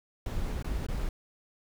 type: noise with dropouts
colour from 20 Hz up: brown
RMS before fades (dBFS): -32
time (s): 0.26-1.09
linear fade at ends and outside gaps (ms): 2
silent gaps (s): 0.626-0.644 / 0.866-0.885
effects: none